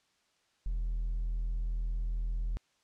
sine tone with hard clipping, 41.2 Hz, E1, in tune, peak -31 dBFS, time 0.66-2.57 s, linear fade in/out 0 ms, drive 2 dB, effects white hiss -72 dBFS RMS until 2.83 s + low-pass 6000 Hz 12 dB/octave

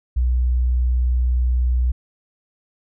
sine tone, 61.74 Hz, B1, in tune, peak -15 dBFS, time 0.16-1.92 s, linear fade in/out 10 ms, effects none

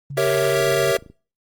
sine tone with vibrato, 138.59 Hz, C#3, in tune, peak -28 dBFS, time 0.1-0.92 s, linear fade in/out 5 ms, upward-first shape sine, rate 9.3 Hz, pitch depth 32 cents each way
square chord, G diminished seventh, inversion none, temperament equal, 392 / 466.2 / 554.4 / 659.3 Hz, G4 / Bb4 / Db5 / Fb5, 0 / 0 / 0 / 0 cents, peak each -23 dBFS, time 0.17-0.97 s, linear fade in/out 5 ms
click train, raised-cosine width 3 ms, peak -30 dBFS, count 23, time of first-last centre 0.27-1.1 s, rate 26.5 Hz
effects noise-tail reverb RT60 0.4 s tail -26 dB re dry + Opus 24 kbps

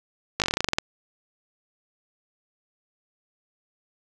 slowing click train, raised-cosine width 0.2 ms, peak -5 dBFS, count 13, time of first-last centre 0.4-0.785 s, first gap 18 ms, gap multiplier 1.1, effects none

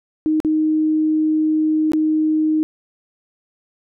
sine tone with dropouts, 311.1 Hz, D#4, in tune, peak -14 dBFS, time 0.26-2.63 s, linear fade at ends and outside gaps 0 ms, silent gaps 0.402-0.448 / 1.919-1.934 s, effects none

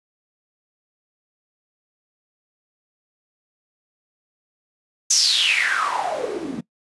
white noise with band-pass filter sweep, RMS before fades -21 dBFS, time 5.1-6.61 s, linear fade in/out 10 ms, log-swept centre 6500 to 210 Hz, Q 8.1, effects noise-tail reverb RT60 0.1 s tail -21 dB re dry + resampled to 24000 Hz

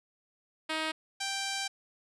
5% pulse tone pair in turn, 315.4 / 784.5 Hz, D#4 / G5, +24 / +1 cents, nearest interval octave + major third, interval 1577 cents, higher second, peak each -19 dBFS, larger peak neither, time 0.69-0.92 / 1.2-1.68 s, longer second, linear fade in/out 10 ms, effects low-pass 7000 Hz 12 dB/octave

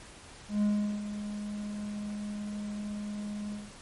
triangle tone with ADSR envelope, 207.7 Hz, G#3, in tune, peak -21 dBFS, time 0.48-3.72 s, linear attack 140 ms, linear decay 390 ms, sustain -11 dB, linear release 200 ms, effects pink hiss -50 dBFS RMS until 3.81 s + MP3 48 kbps

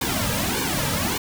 pink noise with flanger, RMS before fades -24 dBFS, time 0.01-1.18 s, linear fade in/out 5 ms, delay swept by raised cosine 1.5 to 2.8 ms, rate 1.7 Hz, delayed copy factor -0.9, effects none

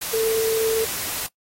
sine tone in noise, 446 Hz, A4, 23 cents sharp, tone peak -18 dBFS, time 0.13-0.85 s, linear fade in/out 10 ms, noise white, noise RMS -28 dBFS, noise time 0.01-1.27 s, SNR +7 dB, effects noise-tail reverb RT60 0.1 s tail -20 dB re dry + AAC 48 kbps

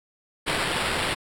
white noise with sample-and-hold, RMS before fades -26 dBFS, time 0.46-1.15 s, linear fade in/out 20 ms, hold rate 6300 Hz, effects low-pass 11000 Hz 12 dB/octave

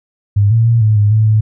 sine tone with pitch steps, 101.8 / 114 / 116.2 / 107.9 / 103.8 / 109.1 / 108.3 Hz, G#2 / A#2 / A#2 / A2 / G#2 / A2 / A2, -34 / -38 / -5 / -33 / 0 / -14 / -27 cents, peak -7 dBFS, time 0.36-1.41 s, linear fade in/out 10 ms, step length 150 ms, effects none

